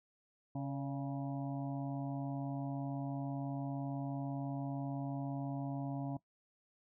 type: harmonic tone with a mistuned harmonic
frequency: 138 Hz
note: C#3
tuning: 7 cents flat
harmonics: 1 / 2 / 4 / 5 / 6 / 7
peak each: -39 / -40 / -52 / -48 / -53 / -54 dBFS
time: 0.55-6.17 s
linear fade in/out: 5 ms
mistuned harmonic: 4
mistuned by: +71 cents
effects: noise-tail reverb RT60 0.1 s tail -18 dB re dry